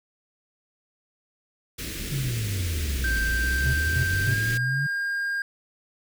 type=band-stop noise; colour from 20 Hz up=pink; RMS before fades=-33 dBFS; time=1.78-4.58 s; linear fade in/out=10 ms; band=420 to 1700 Hz; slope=24 dB/octave
type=exponential two-way sweep; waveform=sine; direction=down then up; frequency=144.8 to 53.2 to 144.8 Hz; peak=-25 dBFS; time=2.11-4.87 s; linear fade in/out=10 ms; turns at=3.21 s
type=tone with pitch glide; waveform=triangle; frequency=1568 to 1612.1 Hz; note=G6 to G6; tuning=0 to +48 cents; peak=-23 dBFS; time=3.04-5.42 s; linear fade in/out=2 ms; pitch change=+48 cents; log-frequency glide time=4.27-4.33 s
type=tone bursts; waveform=triangle; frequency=128.9 Hz; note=C3; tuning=26 cents flat; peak=-21 dBFS; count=3; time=3.65-4.348 s; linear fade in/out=10 ms; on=86 ms; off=220 ms
effects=none